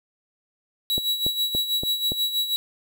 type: tone with tremolo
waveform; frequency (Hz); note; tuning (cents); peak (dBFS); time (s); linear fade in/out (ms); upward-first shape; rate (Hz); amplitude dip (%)
45% pulse; 3900; B7; -23; -20; 0.9-2.56; 0; sine; 6.2; 65
type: click train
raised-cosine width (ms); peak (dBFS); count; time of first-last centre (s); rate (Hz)
2; -16; 5; 0.98-2.12; 3.51
effects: none